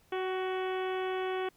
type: harmonic tone with a mistuned harmonic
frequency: 372.9 Hz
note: F#4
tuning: 14 cents sharp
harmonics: 1 / 2 / 3 / 4 / 5 / 6 / 7 / 8 / 9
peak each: -32 / -38 / -42 / -44 / -46 / -48 / -49 / -50 / -51 dBFS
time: 0.12-1.49 s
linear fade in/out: 5 ms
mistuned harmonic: 2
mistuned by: +18 cents
effects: pink hiss -66 dBFS RMS until 1.56 s